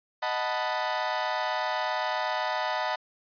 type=chord; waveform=30% pulse; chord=B dominant seventh; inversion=first; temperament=equal; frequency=622.3 / 740 / 880 / 987.8 Hz; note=D#5 / F#5 / A5 / B5; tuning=0 / 0 / 0 / 0 cents; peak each=-30 dBFS; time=0.22-2.96 s; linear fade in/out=10 ms; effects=resampled to 11025 Hz